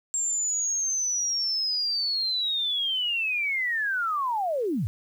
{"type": "linear sweep", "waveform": "sine", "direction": "down", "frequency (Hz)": [7459, 81.1], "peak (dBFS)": -24, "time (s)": [0.14, 4.87], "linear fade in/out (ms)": 0, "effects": ["9-bit"]}